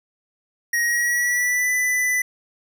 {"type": "tone with pitch glide", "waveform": "square", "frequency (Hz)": [1886, 1993.5], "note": ["A#6", "B6"], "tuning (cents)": [20, 16], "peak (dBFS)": -19, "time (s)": [0.73, 2.22], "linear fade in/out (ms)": 5, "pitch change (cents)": 96, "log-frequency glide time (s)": [0.83, 1.7], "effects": []}